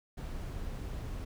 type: noise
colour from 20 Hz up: brown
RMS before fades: -39 dBFS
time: 0.17-1.25 s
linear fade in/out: 10 ms
effects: none